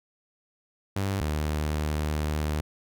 sawtooth tone pair in turn, 98 / 75.88 Hz, G2 / D#2, 0 / -43 cents, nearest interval major third, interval 443 cents, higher first, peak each -22 dBFS, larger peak neither, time 0.96-1.21 / 1.21-2.61 s, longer second, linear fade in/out 5 ms, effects none

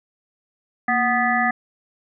harmonic tone with a mistuned harmonic, 246.9 Hz, B3, in tune, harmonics 1 / 3 / 5 / 7 / 8, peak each -25 / -21 / -25 / -23 / -24 dBFS, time 0.88-1.51 s, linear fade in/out 5 ms, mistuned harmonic 1, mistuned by -96 cents, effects none

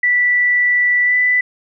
sine tone with pitch glide, 1966 to 1988.8 Hz, B6 to B6, -8 to +12 cents, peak -11 dBFS, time 0.03-1.41 s, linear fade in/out 5 ms, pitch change +20 cents, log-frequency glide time 1.04-1.15 s, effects none

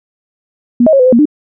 sine tone with pitch steps, 240.7 / 631 / 547 / 504 / 513 / 234.2 / 299.1 Hz, B3 / D#5 / C#5 / B4 / C5 / A#3 / D4, -44 / +24 / -23 / +35 / -34 / +8 / +32 cents, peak -4 dBFS, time 0.8-1.255 s, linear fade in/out 5 ms, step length 65 ms, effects none

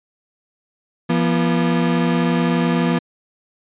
35% pulse tone pair together, 171.2 / 242.9 Hz, F3 / B3, -34 / -29 cents, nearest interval tritone, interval 605 cents, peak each -16 / -17 dBFS, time 1.09-2.99 s, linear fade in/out 10 ms, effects resampled to 8000 Hz

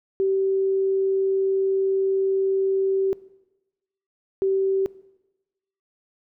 sine tone pair in turn, 386.2 / 386.2 Hz, G4 / G4, -26 / -26 cents, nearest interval unison, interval 0 cents, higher neither, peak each -18 dBFS, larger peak neither, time 0.2-3.13 / 4.42-4.86 s, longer first, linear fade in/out 0 ms, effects noise-tail reverb RT60 1.0 s tail -20 dB re dry

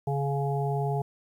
harmonic tone, 140 Hz, C#3, 18 cents sharp, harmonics 1 / 3 / 5 / 6, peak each -27 / -32 / -34 / -35 dBFS, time 0.07-1.02 s, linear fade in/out 5 ms, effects 10-bit

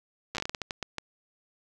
slowing click train, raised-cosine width 0.2 ms, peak -15 dBFS, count 13, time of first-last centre 0.35-0.983 s, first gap 8 ms, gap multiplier 1.31, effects none

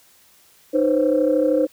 sine tone cluster, 307.1 / 503 / 536 Hz, D#4 / B4 / C5, -23 / +32 / +42 cents, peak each -19 dBFS, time 0.73-1.67 s, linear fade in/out 20 ms, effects tanh soft clip ceiling -7 dBFS + white hiss -54 dBFS RMS until 1.72 s

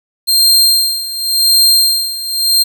sawtooth tone with tremolo, 4186 Hz, C8, in tune, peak -3 dBFS, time 0.27-2.64 s, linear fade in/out 20 ms, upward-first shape sine, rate 0.91 Hz, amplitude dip 80%, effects 7-bit

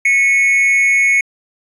triangle tone with amplitude modulation, 2200 Hz, C#7, 14 cents flat, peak -5 dBFS, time 0.05-1.21 s, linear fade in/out 5 ms, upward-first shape sine, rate 241 Hz, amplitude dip 60%, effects resampled to 32000 Hz

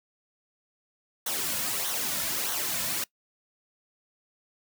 white noise with flanger, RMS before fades -30 dBFS, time 1.26-3.04 s, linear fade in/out 5 ms, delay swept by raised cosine 0.4 to 2.6 ms, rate 1.6 Hz, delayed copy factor -0.65, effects noise-tail reverb RT60 0.1 s tail -22 dB re dry

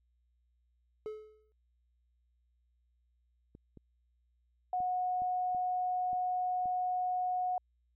triangle tone with exponential decay, 430 Hz, A4, 40 cents flat, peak -33 dBFS, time 1.06-1.52 s, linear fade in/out 0 ms, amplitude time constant 99 ms
clicks, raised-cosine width 3 ms, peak -39 dBFS, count 7, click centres 3.551 / 3.773 / 4.804 / 5.22 / 5.548 / 6.131 / 6.657 s
sine tone, 730 Hz, F#5, 24 cents flat, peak -30 dBFS, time 4.73-7.58 s, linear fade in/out 2 ms
effects added 60 Hz sine -70 dBFS peak until 7.95 s

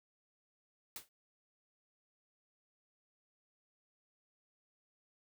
white noise with exponential decay, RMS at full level -41 dBFS, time 0.96-1.09 s, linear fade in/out 1 ms, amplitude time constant 27 ms, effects none

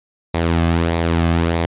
sawtooth tone with flanger, 83.6 Hz, E2, 25 cents sharp, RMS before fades -17 dBFS, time 0.34-1.66 s, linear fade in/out 5 ms, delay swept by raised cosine 0.67 to 2.17 ms, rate 1.6 Hz, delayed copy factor -0.5, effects resampled to 8000 Hz

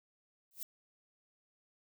violet noise with exponential growth, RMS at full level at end -37 dBFS, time 0.51-0.63 s, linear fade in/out 1 ms, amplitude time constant 26 ms, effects none

